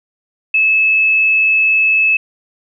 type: tone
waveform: sine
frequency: 2602 Hz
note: E7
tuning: 23 cents flat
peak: -9 dBFS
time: 0.54-2.17 s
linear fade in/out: 5 ms
effects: none